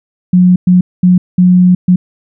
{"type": "tone bursts at uneven times", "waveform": "sine", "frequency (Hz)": 180.8, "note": "F#3", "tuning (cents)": -40, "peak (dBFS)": -3, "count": 5, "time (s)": [[0.33, 0.56], [0.67, 0.81], [1.03, 1.18], [1.38, 1.75], [1.88, 1.96]], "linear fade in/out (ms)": 5, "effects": []}